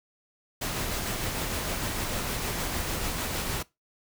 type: noise with tremolo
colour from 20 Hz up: pink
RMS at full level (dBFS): -30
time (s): 0.61-3.63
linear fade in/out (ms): 10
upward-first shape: sine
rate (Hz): 6.6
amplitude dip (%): 25
effects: noise-tail reverb RT60 0.2 s tail -20 dB re dry